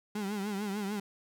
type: tone with vibrato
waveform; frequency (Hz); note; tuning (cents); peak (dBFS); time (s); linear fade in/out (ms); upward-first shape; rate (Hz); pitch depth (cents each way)
35% pulse; 202.9; G#3; -40; -31; 0.15-1; 5; triangle; 6.7; 110
effects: none